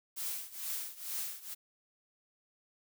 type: noise with tremolo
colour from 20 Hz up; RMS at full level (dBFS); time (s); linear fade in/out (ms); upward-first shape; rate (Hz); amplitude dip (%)
blue; -36; 0.16-1.55; 20; triangle; 2.2; 90
effects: none